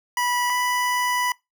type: tone pair in turn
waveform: 25% pulse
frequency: 979 / 988.1 Hz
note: B5 / B5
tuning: -15 / +1 cents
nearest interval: unison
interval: 16 cents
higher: second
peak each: -17 dBFS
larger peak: neither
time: 0.17-0.5 / 0.5-1.32 s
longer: second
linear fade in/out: 2 ms
effects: noise-tail reverb RT60 0.2 s tail -23 dB re dry